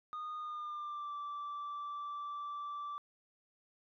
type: tone with pitch glide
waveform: sine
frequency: 1230 to 1165.7 Hz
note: D#6 to D6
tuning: -20 to -13 cents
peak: -37 dBFS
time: 0.13-2.98 s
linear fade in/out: 0 ms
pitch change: -93 cents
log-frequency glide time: 0.38-1.14 s
effects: tanh soft clip ceiling -38 dBFS